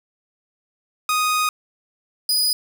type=tone pair in turn; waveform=sawtooth; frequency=1244.5 / 4958 Hz; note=D#6 / D#8; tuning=0 / -7 cents; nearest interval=2 octaves; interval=2393 cents; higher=second; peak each=-14 dBFS; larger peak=neither; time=1.09-1.49 / 2.29-2.53 s; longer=first; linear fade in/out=2 ms; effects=none